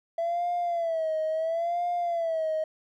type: tone with vibrato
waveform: triangle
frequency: 665 Hz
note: E5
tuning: 15 cents sharp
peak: -22 dBFS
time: 0.18-2.64 s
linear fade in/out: 5 ms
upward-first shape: sine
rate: 0.73 Hz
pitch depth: 99 cents each way
effects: tanh soft clip ceiling -22 dBFS